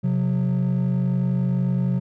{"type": "tone pair together", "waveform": "triangle", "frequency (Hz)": [130.99, 182], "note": ["C3", "F#3"], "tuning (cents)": [2, -28], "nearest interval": "tritone", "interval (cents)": 570, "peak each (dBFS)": -19, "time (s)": [0.03, 2], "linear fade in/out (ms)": 20, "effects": ["tanh soft clip ceiling -12 dBFS"]}